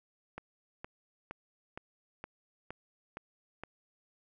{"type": "click train", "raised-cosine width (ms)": 0.5, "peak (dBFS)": -26, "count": 8, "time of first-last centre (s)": [0.38, 3.636], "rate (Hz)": 2.15, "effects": []}